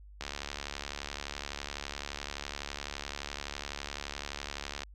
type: click train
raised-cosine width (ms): 0.2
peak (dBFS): -19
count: 333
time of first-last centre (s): 0.21-4.834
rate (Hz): 71.8
effects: added 50 Hz sine -49 dBFS peak until 4.94 s